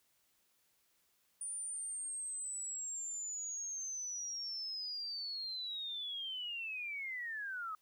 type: linear sweep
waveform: sine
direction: down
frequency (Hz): 9397 to 1245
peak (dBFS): -39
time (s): 1.41-7.75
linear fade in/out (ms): 2
effects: white hiss -75 dBFS RMS until 7.81 s